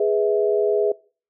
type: chord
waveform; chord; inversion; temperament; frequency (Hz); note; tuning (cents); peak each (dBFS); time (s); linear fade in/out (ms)
sine; E major; first; equal with one note detuned; 415.3 / 493.9 / 649.4; G#4 / B4 / E5; 0 / 0 / -26; -18 / -24 / -24; 0-0.92; 5
effects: noise-tail reverb RT60 0.4 s tail -23 dB re dry